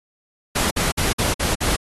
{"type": "noise bursts", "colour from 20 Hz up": "pink", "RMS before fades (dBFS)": -21, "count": 6, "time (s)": [0.55, 1.765], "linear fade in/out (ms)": 10, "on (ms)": 160, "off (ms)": 51, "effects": ["AAC 32 kbps"]}